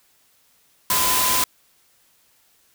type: tone in noise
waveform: sine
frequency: 1014 Hz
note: B5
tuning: 45 cents sharp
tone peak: -24 dBFS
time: 0.9-1.44 s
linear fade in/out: 2 ms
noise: white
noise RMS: -20 dBFS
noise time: 0.9-1.44 s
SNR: -7 dB
effects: white hiss -60 dBFS RMS until 2.74 s